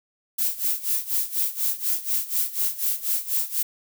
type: noise with tremolo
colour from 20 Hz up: violet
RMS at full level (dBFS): -22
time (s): 0.38-3.63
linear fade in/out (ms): 10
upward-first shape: sine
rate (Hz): 4.1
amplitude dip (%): 85
effects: none

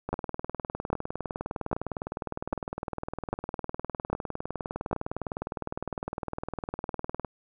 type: two click trains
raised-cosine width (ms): 1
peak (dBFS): -18 / -13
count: 142 / 7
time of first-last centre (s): 0.09-7.247 / 0.13-4.93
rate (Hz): 19.7 / 1.25
effects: none

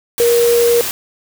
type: tone in noise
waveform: sine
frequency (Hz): 472.6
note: A#4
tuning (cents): +24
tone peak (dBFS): -9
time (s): 0.2-0.81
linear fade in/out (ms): 0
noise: white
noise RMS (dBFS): -21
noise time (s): 0.18-0.91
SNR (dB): +9
effects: none

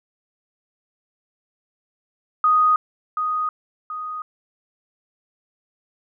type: tone with echo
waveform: sine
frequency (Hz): 1244.5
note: D#6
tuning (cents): 0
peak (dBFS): -13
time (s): 2.44-2.76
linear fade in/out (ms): 2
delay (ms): 730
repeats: 2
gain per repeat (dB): -7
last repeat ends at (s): 4.22
effects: none

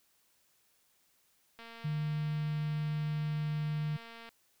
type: click train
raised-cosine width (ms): 0.3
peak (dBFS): -34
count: 622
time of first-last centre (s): 1.59-4.29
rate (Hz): 230
type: tone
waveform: sine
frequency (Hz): 151.1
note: D3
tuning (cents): +50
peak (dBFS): -31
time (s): 1.84-3.97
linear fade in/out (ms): 10
effects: white hiss -71 dBFS RMS until 4.6 s

